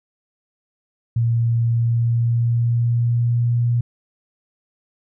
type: tone with pitch glide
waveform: sine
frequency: 116.54 to 119.4 Hz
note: A#2 to A#2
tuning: 0 to +42 cents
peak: -15 dBFS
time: 1.16-3.81 s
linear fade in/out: 5 ms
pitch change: +42 cents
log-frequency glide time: 1.64-3.58 s
effects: none